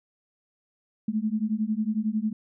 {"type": "beating tone pair", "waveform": "sine", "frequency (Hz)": [210.6, 221.6], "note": ["G#3", "A3"], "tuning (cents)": [24, 13], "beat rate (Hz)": 11, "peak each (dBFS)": -27, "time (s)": [1.08, 2.33], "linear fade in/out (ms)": 5, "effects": []}